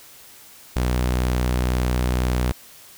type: tone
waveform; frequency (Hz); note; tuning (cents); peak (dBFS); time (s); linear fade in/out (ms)
sawtooth; 62; B1; +7; -15; 0.76-2.52; 0
effects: white hiss -46 dBFS RMS until 2.97 s